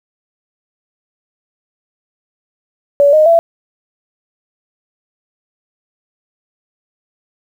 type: tone with pitch steps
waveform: sine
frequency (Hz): 570 / 618 / 670.1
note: C#5 / D#5 / E5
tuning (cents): +48 / -12 / +28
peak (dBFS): -5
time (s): 3-3.39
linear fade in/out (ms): 0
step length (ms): 130
effects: 7-bit